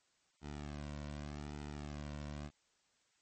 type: tone with flanger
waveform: sawtooth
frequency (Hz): 73.42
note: D2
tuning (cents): 0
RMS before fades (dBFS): -45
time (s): 0.41-2.51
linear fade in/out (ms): 50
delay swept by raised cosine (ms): 1.8 to 2.42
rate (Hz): 0.84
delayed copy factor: -0.8
effects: white hiss -75 dBFS RMS until 3.21 s + MP3 32 kbps